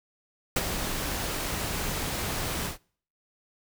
pink noise with ADSR envelope, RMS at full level -23 dBFS, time 0.56-2.78 s, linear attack 5 ms, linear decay 36 ms, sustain -8 dB, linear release 130 ms, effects noise-tail reverb RT60 0.5 s tail -25 dB re dry

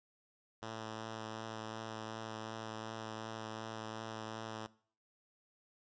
5% pulse tone with vibrato, 110.9 Hz, A2, 14 cents sharp, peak -31 dBFS, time 0.62-4.67 s, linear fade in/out 10 ms, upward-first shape triangle, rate 2.7 Hz, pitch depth 17 cents each way, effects noise-tail reverb RT60 0.5 s tail -20 dB re dry + resampled to 16000 Hz

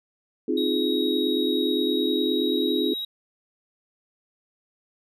sine chord, F minor seventh, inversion second, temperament equal with one note detuned, 261.6 / 311.1 / 349.2 / 418.9 Hz, C4 / Eb4 / F4 / Ab4, 0 / 0 / 0 / +15 cents, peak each -27 dBFS, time 0.48-2.94 s, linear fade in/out 5 ms
triangle tone with pitch glide, 3800 to 3822 Hz, A#7 to A#7, +33 to +43 cents, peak -27 dBFS, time 0.57-3.05 s, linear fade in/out 5 ms, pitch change +10 cents, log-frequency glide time 1.79-2.68 s
effects none

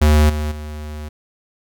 square tone with level steps, 75.6 Hz, D#2, 49 cents flat, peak -10 / -20 / -28 dBFS, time 0.01-1.09 s, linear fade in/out 10 ms, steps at 0.29 / 0.51 s, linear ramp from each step 10 ms, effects none

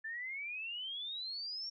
sine exponential sweep, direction up, 1751 to 5588 Hz, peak -39 dBFS, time 0.04-1.7 s, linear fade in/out 10 ms, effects none

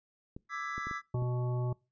clicks, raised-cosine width 3 ms, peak -30 dBFS, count 6, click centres 0.365 / 0.78 / 0.87 / 0.912 / 1.149 / 1.223 s
triangle chord, E dominant seventh, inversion third, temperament equal with one note detuned, 1174.7 / 1318.5 / 1661.2 / 1989.3 Hz, D6 / E6 / G#6 / B6, 0 / 0 / 0 / +12 cents, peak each -39 / -38 / -41 / -39 dBFS, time 0.49-1.02 s, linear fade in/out 50 ms
harmonic tone, 123.47 Hz, B2, in tune, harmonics 1 / 3 / 5 / 7 / 9, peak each -30 / -40 / -44 / -47 / -49 dBFS, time 1.14-1.73 s, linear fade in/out 5 ms
effects noise-tail reverb RT60 0.3 s tail -25 dB re dry + resampled to 16000 Hz

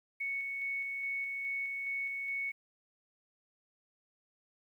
sine tone with tremolo, 2217 Hz, C#7, in tune, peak -33 dBFS, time 0.2-2.52 s, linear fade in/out 10 ms, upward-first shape square, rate 2.4 Hz, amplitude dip 25%, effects 11-bit

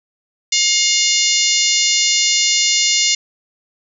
harmonic tone, 712 Hz, F5, 33 cents sharp, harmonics 3 / 4 / 5 / 6 / 7 / 8 / 9 / 10, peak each -21 / -21 / -21 / -21 / -21 / -21 / -21 / -21 dBFS, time 0.52-3.15 s, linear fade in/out 5 ms, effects none

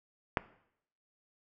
click, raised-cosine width 0.5 ms, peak -11 dBFS, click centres 0.372 s, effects noise-tail reverb RT60 0.7 s tail -18 dB re dry

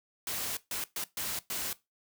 white noise bursts at uneven times, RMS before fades -35 dBFS, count 5, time 0.27-0.57 / 0.71-0.84 / 0.96-1.04 / 1.17-1.39 / 1.5-1.73 s, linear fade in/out 2 ms, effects noise-tail reverb RT60 0.2 s tail -18 dB re dry

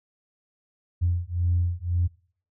sine beating tone pair, 86.5 / 88.4 Hz, F2 / F2, -16 / +22 cents, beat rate 1.9 Hz, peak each -24 dBFS, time 1.01-2.08 s, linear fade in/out 20 ms, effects noise-tail reverb RT60 0.5 s tail -23 dB re dry + tanh soft clip ceiling -14 dBFS

